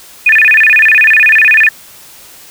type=tone with vibrato; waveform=sine; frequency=2093 Hz; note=C7; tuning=in tune; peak=-3 dBFS; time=0.26-1.69 s; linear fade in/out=5 ms; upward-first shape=square; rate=16 Hz; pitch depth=290 cents each way; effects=white hiss -36 dBFS RMS until 2.5 s